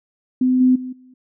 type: tone with level steps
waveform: sine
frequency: 254.9 Hz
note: C4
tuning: 45 cents flat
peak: -13 / -10 / -26 / -44 dBFS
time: 0.41-1.14 s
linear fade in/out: 5 ms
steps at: 0.6 / 0.75 / 0.92 s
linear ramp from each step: 10 ms
effects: none